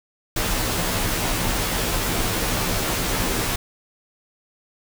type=noise with comb filter; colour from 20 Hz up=pink; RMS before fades=-23 dBFS; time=0.36-3.56 s; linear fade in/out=5 ms; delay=14 ms; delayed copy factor=-0.65; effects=none